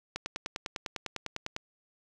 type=click train; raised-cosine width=0.2 ms; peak=-17 dBFS; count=15; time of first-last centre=0.16-1.564 s; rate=9.97 Hz; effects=none